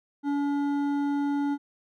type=tone with hard clipping; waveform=sine; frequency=285.2 Hz; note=C#4; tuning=49 cents sharp; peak=-26 dBFS; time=0.23-1.58 s; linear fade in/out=50 ms; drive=9 dB; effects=none